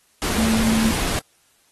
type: tone in noise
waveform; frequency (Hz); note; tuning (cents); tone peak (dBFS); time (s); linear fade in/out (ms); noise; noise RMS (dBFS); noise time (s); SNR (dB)
sine; 222.8; A3; +22; -17; 0.38-0.91; 0; pink; -24; 0.22-1.19; +4
effects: white hiss -60 dBFS RMS until 1.71 s + AAC 32 kbps